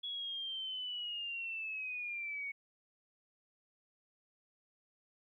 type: linear sweep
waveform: sine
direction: down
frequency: 3373 to 2217 Hz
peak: -38 dBFS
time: 0.03-2.52 s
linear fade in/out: 10 ms
effects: 13-bit